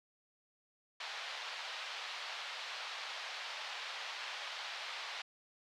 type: band-pass noise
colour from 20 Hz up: white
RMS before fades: -44 dBFS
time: 1-5.22 s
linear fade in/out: 5 ms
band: 640 to 4200 Hz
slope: 24 dB/octave
effects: none